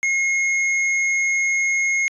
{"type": "tone with hard clipping", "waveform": "sine", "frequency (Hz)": 2156, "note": "C#7", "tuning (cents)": -49, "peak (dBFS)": -19, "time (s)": [0.03, 2.08], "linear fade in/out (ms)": 0, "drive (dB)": 9, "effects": ["resampled to 22050 Hz"]}